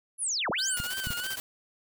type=linear two-way sweep; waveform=sine; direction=down then up; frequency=11000 to 119.6 to 11000 Hz; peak=-27 dBFS; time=0.18-0.79 s; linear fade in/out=50 ms; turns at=0.5 s
type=tone with vibrato; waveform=25% pulse; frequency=1487 Hz; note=F#6; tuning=8 cents sharp; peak=-29 dBFS; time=0.58-1.36 s; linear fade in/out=10 ms; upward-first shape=sine; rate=3.1 Hz; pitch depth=85 cents each way
type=noise with tremolo; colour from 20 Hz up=white; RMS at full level=-36 dBFS; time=0.77-1.4 s; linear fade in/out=0 ms; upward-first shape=square; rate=15 Hz; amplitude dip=70%
type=clicks; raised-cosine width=5 ms; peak=-23 dBFS; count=3; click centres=0.801 / 1.071 / 1.105 s
effects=none